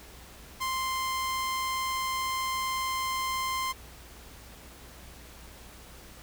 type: tone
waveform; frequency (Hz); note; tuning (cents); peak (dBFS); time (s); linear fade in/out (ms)
sawtooth; 1046.5; C6; 0; -25; 0.6-3.73; 20
effects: added 60 Hz sine -51 dBFS peak until 6.22 s + pink hiss -50 dBFS RMS until 6.22 s